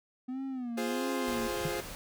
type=tone with vibrato; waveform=triangle; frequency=249.7 Hz; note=B3; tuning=19 cents sharp; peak=-32 dBFS; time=0.28-1.48 s; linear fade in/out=10 ms; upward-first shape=sine; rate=1.5 Hz; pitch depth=130 cents each way
type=chord; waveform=sawtooth; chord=F minor; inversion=none; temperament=equal; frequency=349.2 / 415.3 / 523.3 Hz; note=F4 / Ab4 / C5; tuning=0 / 0 / 0 cents; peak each=-33 dBFS; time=0.77-1.81 s; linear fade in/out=10 ms
type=noise; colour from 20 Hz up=pink; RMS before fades=-43 dBFS; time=1.28-1.95 s; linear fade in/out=0 ms
type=tone with exponential decay; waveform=sine; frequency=155.56 Hz; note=D#3; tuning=in tune; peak=-27 dBFS; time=1.65-1.73 s; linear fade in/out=2 ms; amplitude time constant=17 ms
effects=none